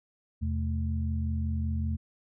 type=tone cluster; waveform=sine; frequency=81.7 / 127 / 218.6 Hz; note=E2 / B2 / A3; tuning=-15 / +49 / -11 cents; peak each=-28 / -37 / -35 dBFS; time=0.41-1.97 s; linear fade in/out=20 ms; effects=none